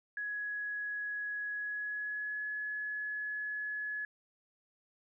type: tone with pitch glide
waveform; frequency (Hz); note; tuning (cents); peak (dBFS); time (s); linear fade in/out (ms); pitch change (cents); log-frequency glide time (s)
sine; 1676 to 1698.4; G#6 to G#6; +15 to +38; -35; 0.17-4.05; 2; +23; 1.52-2.47
effects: none